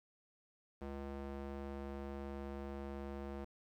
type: tone with band-pass filter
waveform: square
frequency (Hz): 69.3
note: C#2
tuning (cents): 0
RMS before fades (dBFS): -45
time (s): 0.81-3.45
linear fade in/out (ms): 10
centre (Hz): 450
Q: 0.62
effects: 12-bit